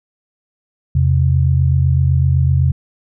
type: tone pair together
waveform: sine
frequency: 84.59 / 132.5 Hz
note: E2 / C3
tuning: +45 / +22 cents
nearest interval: minor sixth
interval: 777 cents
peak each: -13 dBFS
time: 0.95-2.72 s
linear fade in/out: 5 ms
effects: none